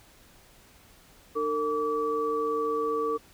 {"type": "tone cluster", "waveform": "sine", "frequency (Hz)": [301.9, 453.8, 1151], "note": ["D4", "A#4", "D6"], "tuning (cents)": [48, -47, -35], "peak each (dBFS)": [-36, -27, -30], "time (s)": [1.35, 3.18], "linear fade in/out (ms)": 20, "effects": ["pink hiss -56 dBFS RMS until 3.33 s"]}